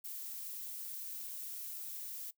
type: noise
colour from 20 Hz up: violet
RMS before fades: -44 dBFS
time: 0.04-2.31 s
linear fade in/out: 10 ms
effects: noise-tail reverb RT60 0.1 s tail -20 dB re dry